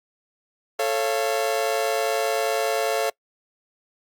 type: chord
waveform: 40% pulse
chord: A augmented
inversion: none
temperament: just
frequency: 440 / 550 / 687.5 Hz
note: A4 / C#5 / E#5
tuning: 0 / -14 / -27 cents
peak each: -25 dBFS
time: 0.79-3.1 s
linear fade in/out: 5 ms
effects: noise-tail reverb RT60 0.1 s tail -25 dB re dry + Opus 48 kbps